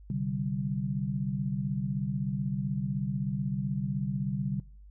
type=chord; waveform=sine; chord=C suspended second; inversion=none; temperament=equal with one note detuned; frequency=130.81 / 146.83 / 193.86 Hz; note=C3 / D3 / G3; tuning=0 / 0 / -19 cents; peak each=-33 dBFS; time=0.1-4.6 s; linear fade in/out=2 ms; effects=noise-tail reverb RT60 0.5 s tail -23 dB re dry + added 50 Hz sine -48 dBFS peak until 4.9 s